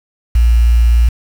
sine tone with quantisation, 58.2 Hz, A#1, 2 cents flat, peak -6 dBFS, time 0.35-1.09 s, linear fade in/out 5 ms, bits 5, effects none

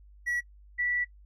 triangle / sine tone pair in turn, 1934 / 1956.5 Hz, B6 / B6, -37 / -17 cents, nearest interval unison, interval 20 cents, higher second, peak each -26 dBFS, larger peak neither, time 0.26-0.41 / 0.78-1.05 s, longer second, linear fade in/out 20 ms, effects noise-tail reverb RT60 0.1 s tail -20 dB re dry + added 50 Hz sine -51 dBFS peak until 1.25 s

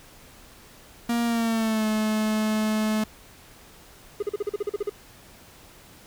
45% pulse tone with pitch glide, 235.4 to 215.9 Hz, A#3 to A3, +17 to -33 cents, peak -22 dBFS, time 1.09-3.04 s, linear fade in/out 5 ms, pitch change -150 cents, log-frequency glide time 1.24-1.86 s
triangle tone bursts, 411.2 Hz, G#4, 17 cents flat, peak -21 dBFS, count 11, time 4.2-4.896 s, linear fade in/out 5 ms, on 26 ms, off 41 ms
effects pink hiss -50 dBFS RMS until 6.06 s

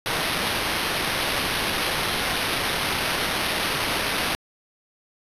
white noise with sample-and-hold, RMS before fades -25 dBFS, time 0.06-4.35 s, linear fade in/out 0 ms, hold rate 7350 Hz, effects resampled to 32000 Hz

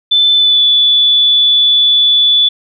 sine tone with pitch glide, 3520 to 3460 Hz, A7 to A7, 0 to -30 cents, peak -6 dBFS, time 0.11-2.49 s, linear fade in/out 10 ms, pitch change -30 cents, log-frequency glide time 0.35-0.62 s, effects none

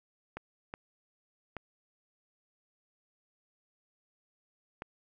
clicks, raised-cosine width 0.5 ms, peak -24 dBFS, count 4, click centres 0.37 / 0.739 / 1.567 / 4.821 s, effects none

